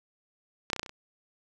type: clicks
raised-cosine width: 0.2 ms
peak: -15 / -6 / -18 / -13 / -19 / -24 / -27 dBFS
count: 7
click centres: 0.701 / 0.732 / 0.763 / 0.795 / 0.831 / 0.862 / 0.894 s
effects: none